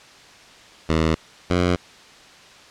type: tone pair in turn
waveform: 10% pulse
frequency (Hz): 80 / 89.05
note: D#2 / F2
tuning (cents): +49 / +34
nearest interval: major second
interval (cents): 185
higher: second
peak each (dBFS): -9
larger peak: neither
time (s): 0.89-1.15 / 1.5-1.76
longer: neither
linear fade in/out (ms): 5
effects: white hiss -46 dBFS RMS until 2.7 s + low-pass 5000 Hz 12 dB/octave